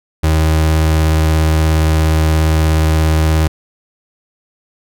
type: tone with vibrato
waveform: 35% pulse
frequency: 78.8 Hz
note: D#2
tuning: 23 cents sharp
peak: -8 dBFS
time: 0.23-3.48 s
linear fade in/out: 10 ms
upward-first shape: sine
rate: 17 Hz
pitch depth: 14 cents each way
effects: none